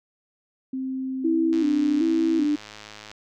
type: tone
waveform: sine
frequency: 262.3 Hz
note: C4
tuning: 4 cents sharp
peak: -26 dBFS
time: 0.73-2.45 s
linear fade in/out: 5 ms
type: tone with vibrato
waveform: sine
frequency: 311.1 Hz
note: D#4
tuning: in tune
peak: -19 dBFS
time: 1.24-2.56 s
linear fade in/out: 10 ms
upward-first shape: square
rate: 1.3 Hz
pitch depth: 86 cents each way
type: click train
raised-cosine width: 0.2 ms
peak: -23 dBFS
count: 169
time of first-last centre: 1.53-3.115 s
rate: 106 Hz
effects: none